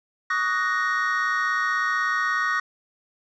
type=chord; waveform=triangle; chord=D# minor seventh; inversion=third; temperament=equal with one note detuned; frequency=1128.1 / 1244.5 / 1480 / 1864.7 Hz; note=C#6 / D#6 / F#6 / A#6; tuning=+30 / 0 / 0 / 0 cents; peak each=-27 / -26 / -26 / -23 dBFS; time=0.3-2.6 s; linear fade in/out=5 ms; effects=resampled to 16000 Hz + 9-bit